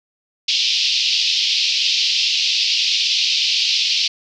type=band-pass noise; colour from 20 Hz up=white; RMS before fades=-18 dBFS; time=0.48-4.08 s; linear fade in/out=5 ms; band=2600 to 5200 Hz; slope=48 dB/octave; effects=none